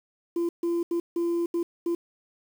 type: tone bursts at uneven times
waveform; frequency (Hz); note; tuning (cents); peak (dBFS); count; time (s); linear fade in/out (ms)
sine; 341.5; F4; -39; -21; 6; 0.36-0.49 / 0.63-0.83 / 0.91-1 / 1.16-1.46 / 1.54-1.63 / 1.86-1.95; 5
effects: tanh soft clip ceiling -22 dBFS + 8-bit